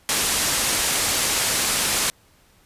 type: low-pass noise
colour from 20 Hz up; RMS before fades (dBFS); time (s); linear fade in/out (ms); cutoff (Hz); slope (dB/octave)
white; -22; 0.09-2.1; 0; 11000; 24
effects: pink hiss -57 dBFS RMS until 2.65 s + resampled to 32000 Hz